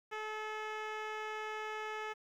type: tone with low-pass filter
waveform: 10% pulse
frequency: 430.9 Hz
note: A4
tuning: 36 cents flat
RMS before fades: -41 dBFS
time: 0.11-2.14 s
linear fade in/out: 20 ms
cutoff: 3200 Hz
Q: 0.63
effects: 11-bit